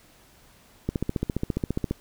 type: click train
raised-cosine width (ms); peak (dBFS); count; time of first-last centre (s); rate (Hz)
3; -12; 16; 0.89-1.91; 14.7
effects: pink hiss -56 dBFS RMS until 2 s